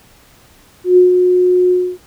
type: tone with ADSR envelope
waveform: sine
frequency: 362.2 Hz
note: F#4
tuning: 37 cents flat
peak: -3 dBFS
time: 0.84-1.98 s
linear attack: 130 ms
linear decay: 140 ms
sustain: -5 dB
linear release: 270 ms
effects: pink hiss -47 dBFS RMS until 2.06 s